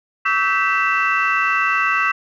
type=tone cluster; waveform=sine; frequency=1134 / 1298 / 1550 / 1970 / 2678 Hz; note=C#6 / E6 / G6 / B6 / E7; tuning=+39 / -27 / -20 / -5 / +27 cents; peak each=-21 dBFS; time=0.25-2.12 s; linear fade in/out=10 ms; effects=tanh soft clip ceiling -7 dBFS